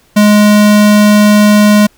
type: tone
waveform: square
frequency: 208.8 Hz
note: G#3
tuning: 10 cents sharp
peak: -4 dBFS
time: 0.16-1.87 s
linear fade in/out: 10 ms
effects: pink hiss -49 dBFS RMS until 1.97 s